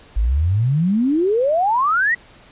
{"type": "exponential sweep", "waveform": "sine", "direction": "up", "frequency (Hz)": [49, 1980], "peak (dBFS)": -14, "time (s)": [0.16, 2.15], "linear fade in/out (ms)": 10, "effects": ["pink hiss -47 dBFS RMS until 2.51 s", "resampled to 8000 Hz"]}